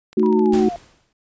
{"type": "click train", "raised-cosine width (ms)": 0.2, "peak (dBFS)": -25, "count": 8, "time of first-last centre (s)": [0.13, 0.591], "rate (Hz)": 15.2}
{"type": "chord", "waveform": "sine", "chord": "D# diminished", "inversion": "second", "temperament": "equal", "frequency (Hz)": [220, 311.1, 370], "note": ["A3", "D#4", "F#4"], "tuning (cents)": [0, 0, 0], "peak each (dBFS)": [-17, -21, -16], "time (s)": [0.17, 0.69], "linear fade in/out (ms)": 5}
{"type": "linear sweep", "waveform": "sine", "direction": "down", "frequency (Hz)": [985, 681], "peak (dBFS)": -26, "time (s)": [0.23, 0.76], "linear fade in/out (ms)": 0}
{"type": "noise with exponential decay", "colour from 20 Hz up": "pink", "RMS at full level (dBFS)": -29, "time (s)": [0.53, 1.13], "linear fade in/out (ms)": 5, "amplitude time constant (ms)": 130}
{"effects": ["resampled to 16000 Hz"]}